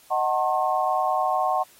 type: chord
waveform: sine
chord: D# diminished seventh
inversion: none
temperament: just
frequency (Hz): 622.3 / 746.7 / 896 / 1075.3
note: D#5 / F#5 / A5 / C6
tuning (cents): 0 / +16 / +31 / +47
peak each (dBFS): -28 / -23 / -29 / -26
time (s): 0.1-1.64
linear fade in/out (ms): 20
effects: white hiss -54 dBFS RMS until 1.79 s + AAC 48 kbps